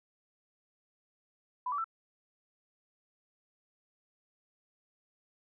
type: tone with pitch steps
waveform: sine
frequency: 997 / 1151.9 / 1330.8 Hz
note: B5 / D6 / E6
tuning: +16 / -34 / +16 cents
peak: -31 dBFS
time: 1.66-1.843 s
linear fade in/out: 5 ms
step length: 61 ms
effects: none